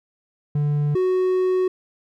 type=tone pair in turn; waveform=triangle; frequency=146.83 / 370 Hz; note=D3 / F#4; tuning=0 / 0 cents; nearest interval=octave + major third; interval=1600 cents; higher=second; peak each=-16 / -15 dBFS; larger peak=second; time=0.55-0.95 / 0.95-1.68 s; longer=second; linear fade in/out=5 ms; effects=none